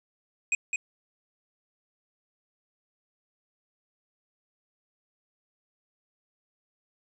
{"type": "tone with echo", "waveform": "square", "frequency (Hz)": 2501, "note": "D#7", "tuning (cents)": 8, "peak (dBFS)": -23, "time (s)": [0.52, 0.55], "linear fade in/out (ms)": 2, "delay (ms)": 210, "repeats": 1, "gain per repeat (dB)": -4, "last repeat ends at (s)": 0.76, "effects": ["resampled to 22050 Hz"]}